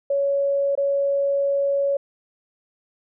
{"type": "tone with dropouts", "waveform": "sine", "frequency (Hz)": 559, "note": "C#5", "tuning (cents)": 14, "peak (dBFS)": -18, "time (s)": [0.1, 1.97], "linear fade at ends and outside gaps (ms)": 5, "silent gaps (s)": [0.753, 0.775], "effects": []}